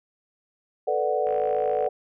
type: chord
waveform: sine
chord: B minor seventh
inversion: third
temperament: equal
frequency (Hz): 440 / 493.9 / 587.3 / 740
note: A4 / B4 / D5 / F#5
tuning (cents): 0 / 0 / 0 / 0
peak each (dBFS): -27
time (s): 0.87-1.89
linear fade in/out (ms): 10
type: click train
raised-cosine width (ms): 0.5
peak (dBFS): -27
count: 33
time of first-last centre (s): 1.27-1.863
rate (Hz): 54
effects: none